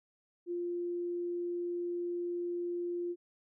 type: tone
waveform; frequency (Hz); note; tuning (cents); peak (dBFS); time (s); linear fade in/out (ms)
sine; 349.2; F4; 0; -33; 0.46-3.16; 50
effects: none